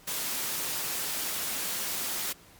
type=high-pass noise; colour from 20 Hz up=white; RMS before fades=-32 dBFS; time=0.07-2.33 s; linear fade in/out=10 ms; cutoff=130 Hz; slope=24 dB/octave; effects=pink hiss -55 dBFS RMS until 2.59 s + MP3 96 kbps